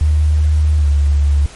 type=tone with pitch glide; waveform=sine; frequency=75.9 to 71.93 Hz; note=D#2 to D2; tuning=-42 to -35 cents; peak=-9 dBFS; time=0.01-1.46 s; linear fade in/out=0 ms; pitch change=-93 cents; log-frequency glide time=0.77-0.88 s; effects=pink hiss -37 dBFS RMS until 1.55 s + MP3 48 kbps